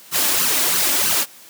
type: noise with flanger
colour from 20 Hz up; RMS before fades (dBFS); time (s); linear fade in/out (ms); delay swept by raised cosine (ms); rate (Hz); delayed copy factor
white; -18; 0.11-1.26; 50; 0.66 to 3.56; 3.1; +0.65
effects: white hiss -44 dBFS RMS until 1.49 s + high-pass 150 Hz 12 dB/octave